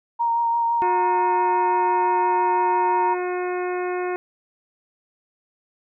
sine tone with vibrato, 932.3 Hz, A#5, in tune, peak -18 dBFS, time 0.19-3.15 s, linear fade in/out 20 ms, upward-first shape sine, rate 5.9 Hz, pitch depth 14 cents each way
harmonic tone, 360.7 Hz, F#4, 44 cents flat, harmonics 1 / 2 / 3 / 4 / 5 / 6 / 7, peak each -24 / -30 / -34 / -36 / -38 / -40 / -41 dBFS, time 0.82-4.16 s, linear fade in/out 0 ms
effects none

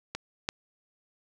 clicks, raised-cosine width 0.2 ms, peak -16 / -11 dBFS, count 2, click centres 0.15 / 0.489 s, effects none

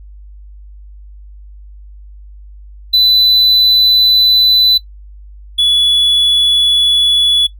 triangle tone pair in turn, 3997 / 3413 Hz, B7 / G#7, +20 / +47 cents, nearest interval minor third, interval 273 cents, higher first, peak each -5 / -7 dBFS, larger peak first, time 2.93-4.78 / 5.58-7.47 s, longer second, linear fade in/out 10 ms, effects noise-tail reverb RT60 0.1 s tail -18 dB re dry + added 50 Hz sine -32 dBFS peak until 7.59 s

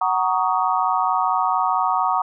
sine chord, D# minor seventh, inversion first, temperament just, 746.7 / 933.4 / 1120.1 / 1244.5 Hz, F#5 / A#5 / C#6 / D#6, +16 / +2 / +18 / 0 cents, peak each -22 / -22 / -23 / -24 dBFS, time 0.01-2.22 s, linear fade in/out 5 ms, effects none

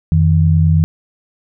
sine tone pair together, 88.6 / 157.87 Hz, F2 / D#3, +25 / +25 cents, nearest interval minor seventh, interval 1000 cents, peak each -11 dBFS, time 0.12-0.84 s, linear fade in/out 0 ms, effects none

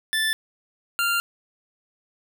25% pulse tone pair in turn, 1760 / 1390.9 Hz, A6 / F6, 0 / -7 cents, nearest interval major third, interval 407 cents, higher first, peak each -17 dBFS, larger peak neither, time 0.13-0.33 / 0.99-1.2 s, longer second, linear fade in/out 0 ms, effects none

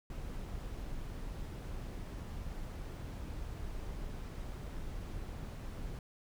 brown noise, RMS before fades -42 dBFS, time 0.1-5.99 s, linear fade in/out 2 ms, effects none

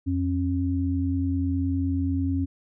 sine tone pair together, 87.31 / 271.5 Hz, F2 / C#4, 0 / -36 cents, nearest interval octave + minor sixth, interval 1964 cents, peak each -25 dBFS, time 0.06-2.46 s, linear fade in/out 20 ms, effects none

